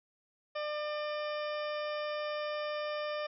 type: harmonic tone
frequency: 599 Hz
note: D5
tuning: 34 cents sharp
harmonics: 1 / 2 / 3 / 4 / 5 / 6 / 8 / 9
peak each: -35 / -41 / -45 / -47 / -49 / -51 / -53 / -54 dBFS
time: 0.55-3.27 s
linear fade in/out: 10 ms
effects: none